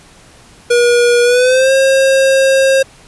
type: tone with pitch glide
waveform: square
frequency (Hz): 480.4 to 536.1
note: B4 to C5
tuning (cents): -48 to +42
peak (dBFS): -8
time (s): 0.7-2.83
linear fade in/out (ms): 10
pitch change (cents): +190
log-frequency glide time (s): 1.23-1.72
effects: pink hiss -42 dBFS RMS until 3.07 s + resampled to 24000 Hz